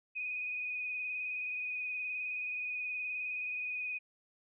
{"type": "tone with vibrato", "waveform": "sine", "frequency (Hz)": 2489, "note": "D#7", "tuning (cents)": 0, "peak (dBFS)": -35, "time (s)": [0.15, 3.99], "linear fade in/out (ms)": 20, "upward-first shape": "sine", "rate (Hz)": 19, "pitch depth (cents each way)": 27, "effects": []}